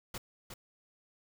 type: noise with echo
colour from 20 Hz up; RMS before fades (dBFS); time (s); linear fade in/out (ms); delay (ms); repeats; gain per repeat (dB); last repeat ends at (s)
pink; -40; 0.14-0.18; 5; 360; 1; -6; 0.54
effects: none